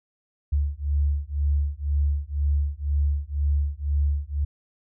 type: beating tone pair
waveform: sine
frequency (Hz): 71.2 / 73.2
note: C#2 / D2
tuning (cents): +47 / -5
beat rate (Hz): 2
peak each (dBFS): -24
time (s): 0.52-4.45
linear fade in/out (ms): 10
effects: none